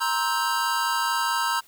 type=chord; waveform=square; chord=C dominant seventh; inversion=third; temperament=just; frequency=941.9 / 1046.5 / 1308.1 / 1569.8 Hz; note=Bb5 / C6 / E6 / G6; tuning=+18 / 0 / -14 / +2 cents; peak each=-27 / -31 / -29 / -30 dBFS; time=0-1.61 s; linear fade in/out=20 ms; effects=white hiss -55 dBFS RMS until 1.67 s